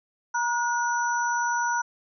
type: tone cluster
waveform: sine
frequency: 950 / 1449 / 5930 Hz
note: A#5 / F#6 / F#8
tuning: +33 / -37 / +3 cents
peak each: -25 / -27 / -34 dBFS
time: 0.34-1.82 s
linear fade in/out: 10 ms
effects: none